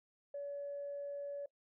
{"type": "tone", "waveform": "sine", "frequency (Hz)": 569, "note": "C#5", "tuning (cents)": 45, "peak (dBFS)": -39, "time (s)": [0.34, 1.46], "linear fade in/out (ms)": 5, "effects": ["noise-tail reverb RT60 0.1 s tail -20 dB re dry", "tanh soft clip ceiling -35 dBFS"]}